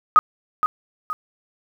sine tone with echo, 1252 Hz, D#6, 10 cents sharp, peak -7 dBFS, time 0.16-0.19 s, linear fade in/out 0 ms, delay 470 ms, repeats 2, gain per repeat -8 dB, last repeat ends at 1.13 s, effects 8-bit

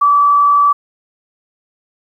sine tone with frequency modulation, 1154 Hz, D6, 31 cents flat, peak -7 dBFS, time 0.01-0.73 s, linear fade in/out 10 ms, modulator 51.6 Hz, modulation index 0.27, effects 8-bit

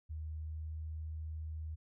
sine tone with pitch glide, 78 to 78.59 Hz, D#2 to D#2, +5 to +18 cents, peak -39 dBFS, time 0.09-1.76 s, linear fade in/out 20 ms, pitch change +13 cents, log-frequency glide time 0.38-0.76 s, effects none

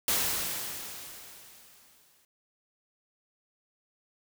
white noise with exponential decay, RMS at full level -26 dBFS, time 0.08-2.25 s, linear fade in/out 2 ms, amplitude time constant 470 ms, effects none

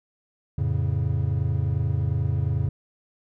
triangle chord, F augmented, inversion none, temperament equal, 87.31 / 110 / 138.59 Hz, F2 / A2 / C#3, 0 / 0 / 0 cents, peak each -24 dBFS, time 0.58-2.69 s, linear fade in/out 5 ms, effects none

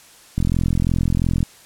click train, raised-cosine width 5 ms, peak -7 dBFS, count 46, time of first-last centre 0.38-1.429 s, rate 42.9 Hz, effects white hiss -47 dBFS RMS until 1.65 s + low-pass 11000 Hz 12 dB/octave

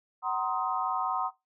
sine chord, C half-diminished seventh, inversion second, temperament just, 753.5 / 941.9 / 1046.5 / 1255.8 Hz, Gb5 / Bb5 / C6 / Eb6, +31 / +18 / 0 / +16 cents, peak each -33 dBFS, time 0.22-1.31 s, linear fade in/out 50 ms, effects noise-tail reverb RT60 0.2 s tail -18 dB re dry

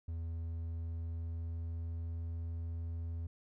triangle tone with pitch glide, 82.6 to 83.27 Hz, E2 to E2, +4 to +18 cents, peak -35 dBFS, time 0.08-3.27 s, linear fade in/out 5 ms, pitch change +14 cents, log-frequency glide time 0.24-2.21 s, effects none

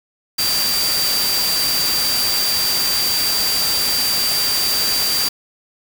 sine tone in noise, 4699 Hz, D8, in tune, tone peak -18 dBFS, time 0.38-5.29 s, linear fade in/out 10 ms, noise white, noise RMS -21 dBFS, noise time 0.38-5.29 s, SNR 0 dB, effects none

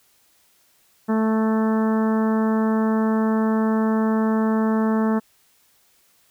harmonic tone, 220 Hz, A3, in tune, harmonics 1 / 2 / 3 / 4 / 5 / 6 / 7 / 8, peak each -18 / -26 / -31 / -31 / -33 / -35 / -40 / -39 dBFS, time 1.08-5.2 s, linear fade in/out 20 ms, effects white hiss -60 dBFS RMS until 6.3 s

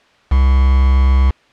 triangle tone with quantisation, 66.3 Hz, C2, 23 cents sharp, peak -6 dBFS, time 0.31-1.31 s, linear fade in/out 10 ms, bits 4, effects white hiss -51 dBFS RMS until 1.52 s + low-pass 3000 Hz 12 dB/octave

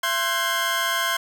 30% pulse tone cluster, 675 / 1053 / 1527 / 1627 / 3254 Hz, E5 / C6 / G6 / G#6 / G#7, +41 / +11 / -46 / -36 / -36 cents, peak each -28 / -23 / -24 / -26 / -32 dBFS, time 0.03-1.17 s, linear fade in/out 5 ms, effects none

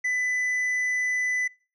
sine tone with tanh clipping, 1998 Hz, B6, 20 cents sharp, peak -24 dBFS, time 0.04-1.48 s, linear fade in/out 10 ms, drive 5 dB, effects noise-tail reverb RT60 0.4 s tail -25 dB re dry

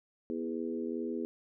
harmonic tone with a mistuned harmonic, 82.2 Hz, E2, 4 cents flat, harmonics 3 / 4 / 5 / 6, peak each -37 / -38 / -38 / -45 dBFS, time 0.3-1.25 s, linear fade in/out 0 ms, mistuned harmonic 3, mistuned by -23 cents, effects none

